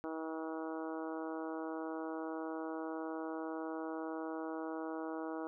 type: harmonic tone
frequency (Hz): 160.1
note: D#3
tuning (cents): +50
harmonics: 2 / 3 / 4 / 5 / 6 / 7 / 8 / 9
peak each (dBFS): -41 / -45 / -47 / -49 / -51 / -52 / -53 / -54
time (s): 0.04-5.47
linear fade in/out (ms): 0
effects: none